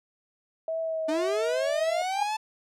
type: tone with vibrato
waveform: sine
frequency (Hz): 645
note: E5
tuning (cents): -38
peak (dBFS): -27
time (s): 0.68-2.02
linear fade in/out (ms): 2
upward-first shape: triangle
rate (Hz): 2.1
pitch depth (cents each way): 21
type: linear sweep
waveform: 45% pulse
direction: up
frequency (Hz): 292.6 to 880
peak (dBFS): -27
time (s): 1.08-2.37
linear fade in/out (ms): 10
type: tone with exponential growth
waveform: sine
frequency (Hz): 841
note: G#5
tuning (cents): +22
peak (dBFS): -22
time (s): 2.04-2.23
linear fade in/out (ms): 5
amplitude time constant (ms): 40
effects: low-pass 8000 Hz 12 dB/octave